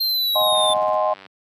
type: exponential sweep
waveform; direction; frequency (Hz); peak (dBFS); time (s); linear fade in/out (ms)
square; down; 4194 to 3536; -19; 0-0.74; 10
type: noise with tremolo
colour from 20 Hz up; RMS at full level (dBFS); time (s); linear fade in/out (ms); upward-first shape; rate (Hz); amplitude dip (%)
brown; -35; 0.34-0.99; 50; sine; 17; 90
type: chord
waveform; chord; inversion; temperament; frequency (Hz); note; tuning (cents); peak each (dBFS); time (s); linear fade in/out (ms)
sine; Ab dominant seventh; second; equal; 622.3 / 740 / 830.6 / 1046.5; Eb5 / Gb5 / Ab5 / C6; 0 / 0 / 0 / 0; -20 / -24 / -25 / -23; 0.35-1.14; 10
type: click train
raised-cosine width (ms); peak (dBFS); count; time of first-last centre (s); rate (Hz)
0.3; -25; 70; 0.55-1.264; 96.7
effects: high-pass 150 Hz 12 dB/octave